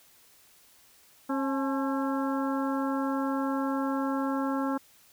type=harmonic tone with a mistuned harmonic; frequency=270 Hz; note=C#4; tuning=45 cents flat; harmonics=1 / 2 / 3 / 4 / 5 / 6; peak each=-28 / -35 / -36 / -37 / -38 / -44 dBFS; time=1.29-4.78 s; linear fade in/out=10 ms; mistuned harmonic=3; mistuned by=+85 cents; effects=white hiss -59 dBFS RMS until 5.12 s